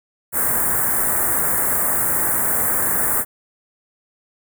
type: band-stop noise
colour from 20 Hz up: white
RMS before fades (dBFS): -19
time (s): 0.32-3.25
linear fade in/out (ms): 50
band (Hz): 1900 to 8100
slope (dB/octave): 48
effects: none

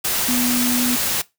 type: tone in noise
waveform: sine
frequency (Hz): 245.6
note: B3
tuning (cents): -9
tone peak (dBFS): -19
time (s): 0.28-0.96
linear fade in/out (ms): 10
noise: white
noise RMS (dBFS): -21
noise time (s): 0.04-1.22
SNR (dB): -1
effects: noise-tail reverb RT60 0.2 s tail -20 dB re dry

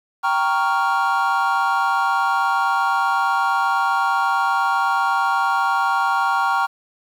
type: chord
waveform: triangle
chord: G half-diminished seventh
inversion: none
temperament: equal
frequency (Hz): 784 / 932.3 / 1108.7 / 1396.9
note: G5 / Bb5 / Db6 / F6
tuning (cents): 0 / 0 / 0 / 0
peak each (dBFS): -20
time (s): 0.23-6.67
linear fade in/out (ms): 20
effects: tanh soft clip ceiling -5 dBFS + 8-bit

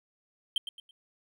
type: tone with echo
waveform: triangle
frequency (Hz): 3136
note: G7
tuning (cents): 0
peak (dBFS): -23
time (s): 0.56-0.58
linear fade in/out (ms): 2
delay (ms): 110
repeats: 3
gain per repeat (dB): -10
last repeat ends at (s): 0.91
effects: none

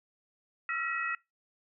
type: tone cluster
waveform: sine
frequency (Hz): 1308 / 1370 / 1916 / 2558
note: E6 / F6 / A#6 / D#7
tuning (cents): -14 / -34 / +47 / +47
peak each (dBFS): -40 / -35 / -34 / -38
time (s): 0.69-1.15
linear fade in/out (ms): 2
effects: noise-tail reverb RT60 0.2 s tail -23 dB re dry

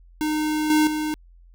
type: tone with level steps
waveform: square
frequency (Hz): 306.5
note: D#4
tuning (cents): -26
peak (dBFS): -22 / -16 / -24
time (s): 0.21-1.14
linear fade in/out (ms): 0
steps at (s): 0.7 / 0.87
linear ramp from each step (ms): 2
effects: added 43 Hz sine -47 dBFS peak until 1.54 s

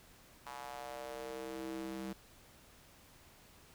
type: tone with high-pass filter sweep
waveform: square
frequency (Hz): 65.41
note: C2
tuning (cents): 0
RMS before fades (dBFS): -44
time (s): 0.46-2.13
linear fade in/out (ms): 5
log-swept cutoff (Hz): 930 to 230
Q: 3.1
effects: pink hiss -61 dBFS RMS until 3.74 s

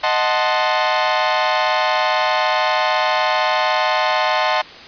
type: chord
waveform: sawtooth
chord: D# diminished seventh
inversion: none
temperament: equal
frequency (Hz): 622.3 / 740 / 880 / 1046.5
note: D#5 / F#5 / A5 / C6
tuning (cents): 0 / 0 / 0 / 0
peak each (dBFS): -17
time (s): 0.03-4.62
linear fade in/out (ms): 10
effects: white hiss -37 dBFS RMS until 4.87 s + resampled to 11025 Hz

